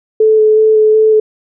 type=tone with vibrato; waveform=sine; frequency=433.6 Hz; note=A4; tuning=25 cents flat; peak=-5 dBFS; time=0.2-1.2 s; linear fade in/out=5 ms; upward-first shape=square; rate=2.7 Hz; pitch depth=10 cents each way; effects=none